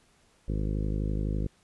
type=harmonic tone; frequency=51.91 Hz; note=G#1; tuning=in tune; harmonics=1 / 2 / 3 / 4 / 5 / 6 / 7 / 8 / 9 / 10; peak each=-29 / -34 / -35 / -38 / -41 / -41 / -44 / -48 / -46 / -49 dBFS; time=0.48-1.47 s; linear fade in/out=5 ms; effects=pink hiss -64 dBFS RMS until 1.63 s + resampled to 24000 Hz